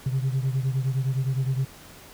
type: beating tone pair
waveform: sine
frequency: 130.1 / 139.8 Hz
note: C3 / C#3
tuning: -9 / +15 cents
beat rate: 9.7 Hz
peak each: -22 / -26 dBFS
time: 0.06-1.65 s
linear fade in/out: 5 ms
effects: tanh soft clip ceiling -19 dBFS + pink hiss -47 dBFS RMS until 2.13 s